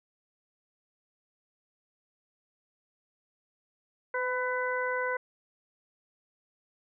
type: harmonic tone with a mistuned harmonic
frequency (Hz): 500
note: B4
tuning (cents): +21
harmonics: 1 / 2 / 3 / 4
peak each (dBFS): -32 / -34 / -33 / -37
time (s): 4.14-5.17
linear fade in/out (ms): 5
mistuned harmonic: 1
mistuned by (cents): +18
effects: none